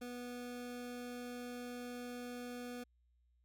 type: tone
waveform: 25% pulse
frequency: 244.8 Hz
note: B3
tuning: 15 cents flat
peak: -40 dBFS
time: 0.01-2.84 s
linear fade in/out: 10 ms
effects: added 60 Hz sine -70 dBFS peak until 3.44 s